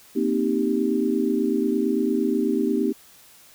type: chord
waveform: sine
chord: C minor seventh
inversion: third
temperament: equal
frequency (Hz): 233.1 / 261.6 / 311.1 / 392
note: Bb3 / C4 / Eb4 / G4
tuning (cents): 0 / 0 / 0 / 0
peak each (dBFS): -25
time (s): 0.15-2.93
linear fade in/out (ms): 20
effects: white hiss -51 dBFS RMS until 3.54 s